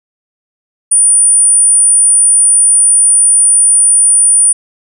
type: tone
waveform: sine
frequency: 9397 Hz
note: D9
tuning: in tune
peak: -4 dBFS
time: 0.91-4.53 s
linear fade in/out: 10 ms
effects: none